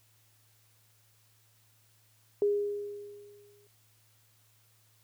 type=tone with exponential decay; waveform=sine; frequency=409.5 Hz; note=G#4; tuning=24 cents flat; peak=-22 dBFS; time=2.42-3.67 s; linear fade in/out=1 ms; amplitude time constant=270 ms; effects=added 109 Hz sine -67 dBFS peak until 5.03 s + white hiss -67 dBFS RMS until 5.03 s